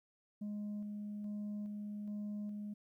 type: tone with tremolo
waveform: sine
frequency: 207.7 Hz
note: G#3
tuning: in tune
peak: -36 dBFS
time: 0.41-2.74 s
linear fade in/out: 10 ms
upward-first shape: square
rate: 1.2 Hz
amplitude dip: 30%
effects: tanh soft clip ceiling -38 dBFS + 13-bit